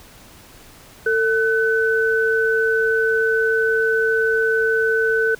sine tone pair together, 448.3 / 1508 Hz, A4 / F#6, +32 / +32 cents, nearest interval octave + major sixth, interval 2100 cents, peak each -18 dBFS, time 1.06-5.35 s, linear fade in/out 5 ms, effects pink hiss -45 dBFS RMS until 5.39 s

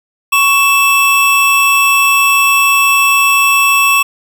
square tone pair together, 1111.2 / 2643 Hz, C#6 / E7, +4 / +4 cents, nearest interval octave + minor third, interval 1500 cents, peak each -12 / -10 dBFS, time 0.32-4.03 s, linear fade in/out 10 ms, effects 7-bit

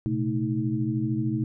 sine tone cluster, 118.1 / 131.3 / 220.3 / 315.7 Hz, A#2 / C3 / A3 / D#4, +23 / +6 / +2 / +25 cents, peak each -30 / -29 / -29 / -29 dBFS, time 0.06-1.44 s, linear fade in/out 0 ms, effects none

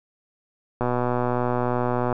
click train, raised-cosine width 1 ms, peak -10 dBFS, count 163, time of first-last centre 0.81-2.127 s, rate 123 Hz, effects none

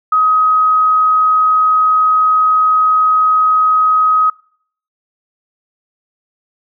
sine tone, 1263 Hz, D#6, 26 cents sharp, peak -8 dBFS, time 0.12-4.3 s, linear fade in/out 5 ms, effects noise-tail reverb RT60 0.6 s tail -24 dB re dry

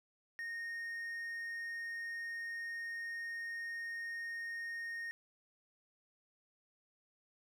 triangle tone, 1851 Hz, A#6, 13 cents flat, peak -38 dBFS, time 0.39-5.11 s, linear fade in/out 0 ms, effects none

